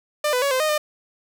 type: tone with pitch steps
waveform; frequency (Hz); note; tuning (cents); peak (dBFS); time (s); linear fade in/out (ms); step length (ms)
sawtooth; 598 / 499.6 / 561 / 517 / 618 / 604; D5 / B4 / C#5 / C5 / D#5 / D5; +31 / +20 / +21 / -21 / -12 / +48; -15; 0.24-0.78; 5; 90
effects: none